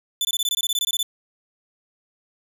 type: tone bursts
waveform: sawtooth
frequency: 3501 Hz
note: A7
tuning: 9 cents flat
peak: -17 dBFS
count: 14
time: 0.21-1.029 s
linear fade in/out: 2 ms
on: 39 ms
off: 21 ms
effects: none